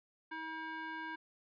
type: tone with band-pass filter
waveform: square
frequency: 320 Hz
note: D#4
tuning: 49 cents sharp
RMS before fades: -43 dBFS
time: 0.31-1.16 s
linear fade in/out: 10 ms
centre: 1400 Hz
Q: 2.3
effects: resampled to 11025 Hz